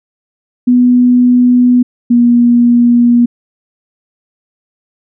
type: tone pair in turn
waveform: sine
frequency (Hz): 246.9 / 239.5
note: B3 / A#3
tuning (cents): 0 / +47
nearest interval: minor second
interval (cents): 53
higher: first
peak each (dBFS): -4 / -4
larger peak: neither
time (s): 0.67-1.83 / 2.1-3.26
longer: neither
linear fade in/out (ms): 10
effects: none